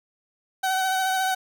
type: tone with vibrato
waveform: 30% pulse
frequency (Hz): 757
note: F#5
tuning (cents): +39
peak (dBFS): -19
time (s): 0.63-1.35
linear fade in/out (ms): 10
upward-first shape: sine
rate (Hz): 14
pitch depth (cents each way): 22
effects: none